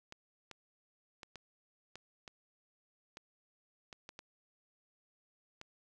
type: clicks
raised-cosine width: 0.2 ms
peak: -30 dBFS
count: 11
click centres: 0.124 / 0.513 / 1.232 / 1.357 / 1.956 / 2.278 / 3.171 / 3.928 / 4.091 / 4.191 / 5.614 s
effects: none